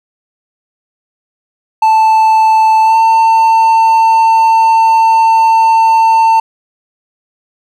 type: tone with pitch glide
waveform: triangle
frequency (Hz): 880 to 898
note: A5 to A5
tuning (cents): 0 to +35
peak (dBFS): -3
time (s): 1.82-6.4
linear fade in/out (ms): 5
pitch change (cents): +35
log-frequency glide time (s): 2.83-2.97
effects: none